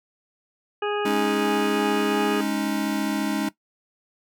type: harmonic tone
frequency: 413.9 Hz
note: G#4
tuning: 6 cents flat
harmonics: 1 / 2 / 3 / 4 / 6 / 7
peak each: -25 / -30 / -32 / -34 / -37 / -38 dBFS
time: 0.82-2.41 s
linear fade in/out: 5 ms
type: chord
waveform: square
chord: Ab suspended fourth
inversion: none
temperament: just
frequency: 207.7 / 276.9 / 311.5 Hz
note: Ab3 / Db4 / Eb4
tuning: 0 / -2 / +2 cents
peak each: -28 dBFS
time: 1.05-3.49 s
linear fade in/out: 5 ms
effects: noise-tail reverb RT60 0.1 s tail -17 dB re dry